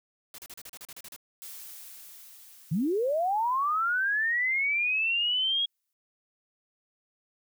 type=noise bursts; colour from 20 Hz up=white; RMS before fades=-44 dBFS; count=11; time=0.34-1.163 s; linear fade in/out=2 ms; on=43 ms; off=35 ms
type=noise with exponential decay; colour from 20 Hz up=blue; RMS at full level=-42 dBFS; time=1.42-5.93 s; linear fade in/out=0 ms; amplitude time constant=980 ms
type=linear sweep; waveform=sine; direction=up; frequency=138.59 to 3319 Hz; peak=-24 dBFS; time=2.71-5.66 s; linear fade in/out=10 ms
effects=none